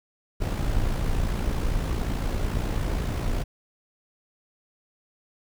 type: noise with amplitude modulation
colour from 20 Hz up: brown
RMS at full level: -23 dBFS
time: 0.4-3.44 s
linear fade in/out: 20 ms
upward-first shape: sine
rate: 57.7 Hz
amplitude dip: 50%
effects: none